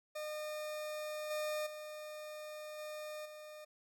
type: tone with level steps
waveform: 40% pulse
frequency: 608 Hz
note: D#5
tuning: 40 cents flat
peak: -39 / -35 / -44 / -42 / -48 dBFS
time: 0.15-3.65 s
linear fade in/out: 10 ms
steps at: 1.3 / 1.66 / 2.78 / 3.25 s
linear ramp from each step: 10 ms
effects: none